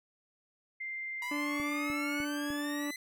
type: tone with pitch glide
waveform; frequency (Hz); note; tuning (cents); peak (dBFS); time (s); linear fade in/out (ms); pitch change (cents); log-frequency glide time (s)
sine; 2093 to 2212; C7 to C#7; 0 to -4; -36; 0.8-2.25; 10; +96; 1.64-2.14
type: exponential sweep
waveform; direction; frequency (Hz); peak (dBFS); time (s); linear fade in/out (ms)
sawtooth; up; 962 to 2045; -36; 1.22-2.96; 2
type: harmonic tone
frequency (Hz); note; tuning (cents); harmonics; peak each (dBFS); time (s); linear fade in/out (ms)
291.6; D4; -12; 1 / 2 / 3 / 4 / 5 / 6 / 7 / 8 / 9 / 10; -34 / -44 / -49 / -46 / -60 / -52 / -60 / -60 / -55 / -59; 1.31-2.91; 5
type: click train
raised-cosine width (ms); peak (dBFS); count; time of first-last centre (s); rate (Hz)
3; -33; 4; 1.6-2.504; 3.32
effects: none